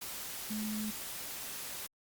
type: tone in noise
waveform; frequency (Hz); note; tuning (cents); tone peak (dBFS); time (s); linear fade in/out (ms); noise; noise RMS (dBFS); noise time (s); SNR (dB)
sine; 214.1; A3; -47; -35; 0.5-0.91; 10; white; -42; 0.01-1.87; +4
effects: Opus 48 kbps